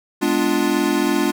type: chord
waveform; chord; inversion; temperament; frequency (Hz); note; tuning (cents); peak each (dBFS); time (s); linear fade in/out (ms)
square; G# diminished seventh; none; equal with one note detuned; 207.7 / 250.7 / 293.7 / 349.2; G#3 / B3 / D4 / F4; 0 / +26 / 0 / 0; -25 / -24 / -21 / -22; 0.21-1.32; 20
effects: none